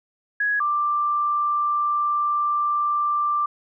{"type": "tone pair in turn", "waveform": "sine", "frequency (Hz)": [1669, 1180.2], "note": ["G#6", "D6"], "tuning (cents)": [8, 8], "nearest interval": "tritone", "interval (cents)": 600, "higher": "first", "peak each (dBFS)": -19, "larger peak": "neither", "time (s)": [[0.4, 0.6], [0.6, 3.46]], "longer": "second", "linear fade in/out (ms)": 5, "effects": []}